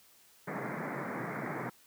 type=band-pass noise; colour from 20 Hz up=pink; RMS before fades=-38 dBFS; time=0.47-1.7 s; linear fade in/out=10 ms; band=120 to 2200 Hz; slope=96 dB/octave; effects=white hiss -62 dBFS RMS until 1.86 s + high-pass 60 Hz 12 dB/octave